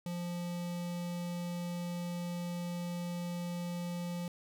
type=tone with notch filter; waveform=square; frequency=174.61 Hz; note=F3; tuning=in tune; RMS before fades=-38 dBFS; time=0.06-4.28 s; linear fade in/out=2 ms; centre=1500 Hz; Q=1.8; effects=none